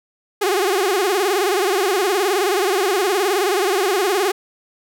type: tone with vibrato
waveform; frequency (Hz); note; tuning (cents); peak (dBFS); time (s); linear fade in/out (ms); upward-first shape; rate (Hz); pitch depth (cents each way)
sawtooth; 386.4; G4; -25; -12; 0.41-4.32; 10; sine; 19; 150
effects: none